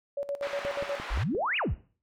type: tone with tremolo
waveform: sine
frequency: 566 Hz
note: C#5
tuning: 36 cents sharp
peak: -28 dBFS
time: 0.17-0.99 s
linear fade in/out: 5 ms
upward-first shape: square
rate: 8.3 Hz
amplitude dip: 80%
type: band-pass noise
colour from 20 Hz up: pink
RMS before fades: -39 dBFS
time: 0.42-1.24 s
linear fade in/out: 10 ms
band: 790 to 2600 Hz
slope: 12 dB/octave
type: click train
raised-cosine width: 2 ms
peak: -25 dBFS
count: 5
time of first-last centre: 0.65-1.349 s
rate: 5.72 Hz
type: exponential two-way sweep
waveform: sine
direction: up then down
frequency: 35.85 to 2960 to 35.85 Hz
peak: -26 dBFS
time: 1.1-1.75 s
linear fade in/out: 20 ms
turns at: 1.57 s
effects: noise-tail reverb RT60 0.4 s tail -18 dB re dry